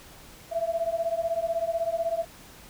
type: beating tone pair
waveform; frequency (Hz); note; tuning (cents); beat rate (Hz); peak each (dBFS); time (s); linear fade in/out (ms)
sine; 659.3 / 675.3; E5 / E5; 0 / +42; 16; -28; 0.51-2.25; 20
effects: pink hiss -49 dBFS RMS until 2.69 s